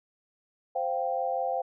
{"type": "chord", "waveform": "sine", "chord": "C suspended fourth", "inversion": "none", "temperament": "equal", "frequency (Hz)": [523.3, 698.5, 784], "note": ["C5", "F5", "G5"], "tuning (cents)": [0, 0, 0], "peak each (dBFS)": -31, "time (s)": [0.75, 1.62], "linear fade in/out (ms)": 10, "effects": []}